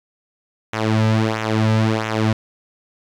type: tone with flanger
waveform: sawtooth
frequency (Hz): 110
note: A2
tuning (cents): 0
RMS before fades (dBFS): -18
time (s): 0.73-2.33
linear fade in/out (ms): 5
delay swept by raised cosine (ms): 0.21 to 2.81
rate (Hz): 1.5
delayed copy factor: -0.75
effects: low-pass 5000 Hz 12 dB/octave + 8-bit